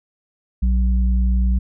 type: tone pair together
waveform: sine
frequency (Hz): 59.78 / 189.8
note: A#1 / F#3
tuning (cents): +44 / +44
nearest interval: octave + minor sixth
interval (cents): 2000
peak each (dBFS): -14 / -25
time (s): 0.62-1.59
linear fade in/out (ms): 10
effects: none